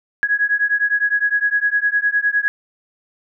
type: beating tone pair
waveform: sine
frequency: 1661.2 / 1671 Hz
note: G#6 / G#6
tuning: 0 / +10 cents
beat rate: 9.8 Hz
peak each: -18 dBFS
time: 0.23-2.48 s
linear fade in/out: 0 ms
effects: none